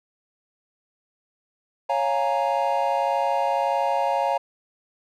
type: chord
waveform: triangle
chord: Bb minor seventh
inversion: first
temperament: equal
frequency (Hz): 554.4 / 698.5 / 830.6 / 932.3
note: Db5 / F5 / Ab5 / Bb5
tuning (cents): 0 / 0 / 0 / 0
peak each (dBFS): -24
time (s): 1.89-4.38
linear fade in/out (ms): 10
effects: none